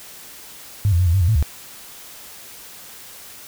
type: tone with pitch steps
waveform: sine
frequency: 102.1 / 85.7 / 91.7 / 83.2 / 96.7 / 84.7 / 110.5 / 72.7 Hz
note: G#2 / F2 / F#2 / E2 / G2 / E2 / A2 / D2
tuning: -29 / -32 / -15 / +17 / -23 / +48 / +8 / -17 cents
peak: -13 dBFS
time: 0.85-1.426 s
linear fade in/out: 0 ms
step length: 72 ms
effects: white hiss -40 dBFS RMS until 3.47 s